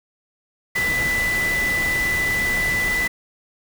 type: tone in noise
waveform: sine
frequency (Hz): 1991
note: B6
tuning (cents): +14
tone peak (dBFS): -19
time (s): 0.75-3.08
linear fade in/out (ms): 10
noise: pink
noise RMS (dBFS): -28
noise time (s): 0.75-3.08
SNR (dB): +6
effects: none